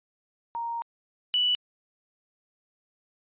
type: tone pair in turn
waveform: sine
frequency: 932.3 / 2960 Hz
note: A#5 / F#7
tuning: 0 / 0 cents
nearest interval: octave + minor sixth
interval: 2000 cents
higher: second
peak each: -29 / -21 dBFS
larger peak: second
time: 0.55-0.82 / 1.34-1.55 s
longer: first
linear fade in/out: 0 ms
effects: resampled to 8000 Hz